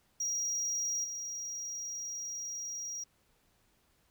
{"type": "tone with level steps", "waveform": "triangle", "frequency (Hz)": 5710, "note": "F8", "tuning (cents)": 37, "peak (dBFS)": [-30, -36], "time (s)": [0.2, 3.04], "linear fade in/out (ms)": 5, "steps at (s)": 1.04, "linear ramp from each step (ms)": 5, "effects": ["pink hiss -71 dBFS RMS until 4.1 s"]}